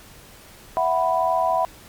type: chord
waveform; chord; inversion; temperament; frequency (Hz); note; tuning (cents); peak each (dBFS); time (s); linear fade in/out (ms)
sine; E suspended second; none; just; 659.3 / 741.7 / 988.9; E5 / F#5 / B5; 0 / +4 / +2; -22; 0.77-1.65; 0
effects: pink hiss -46 dBFS RMS until 1.88 s + MP3 96 kbps